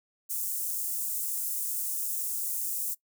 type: high-pass noise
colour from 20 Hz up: white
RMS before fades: -32 dBFS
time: 0.29-2.95 s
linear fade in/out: 20 ms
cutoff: 7500 Hz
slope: 24 dB/octave
effects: noise-tail reverb RT60 0.1 s tail -21 dB re dry